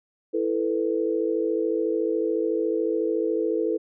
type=chord; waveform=sine; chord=E suspended fourth; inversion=none; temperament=equal; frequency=329.6 / 440 / 493.9 Hz; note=E4 / A4 / B4; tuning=0 / 0 / 0 cents; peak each=-26 / -25 / -28 dBFS; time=0.33-3.78 s; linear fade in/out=20 ms; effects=none